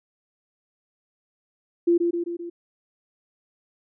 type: tone with echo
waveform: sine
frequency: 343.5 Hz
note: F4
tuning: 29 cents flat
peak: -15 dBFS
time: 1.87-1.98 s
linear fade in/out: 10 ms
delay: 130 ms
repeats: 4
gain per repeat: -4 dB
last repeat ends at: 2.5 s
effects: none